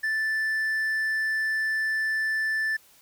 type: tone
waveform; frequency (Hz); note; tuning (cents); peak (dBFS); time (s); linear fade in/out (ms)
triangle; 1760; A6; 0; -22; 0.03-2.77; 10
effects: white hiss -57 dBFS RMS until 3.01 s